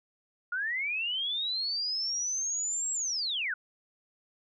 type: linear two-way sweep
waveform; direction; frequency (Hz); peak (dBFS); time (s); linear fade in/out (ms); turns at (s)
sine; up then down; 1400 to 7660 to 1400; -29; 0.52-3.54; 5; 2.92
effects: none